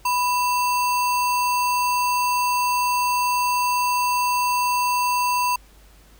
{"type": "tone with sample-and-hold", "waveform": "sine", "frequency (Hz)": 987.8, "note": "B5", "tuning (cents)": 0, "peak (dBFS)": -18, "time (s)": [0.05, 5.56], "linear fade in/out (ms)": 5, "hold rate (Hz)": 3675, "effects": ["added 50 Hz sine -49 dBFS peak until 6.19 s", "pink hiss -54 dBFS RMS until 6.19 s"]}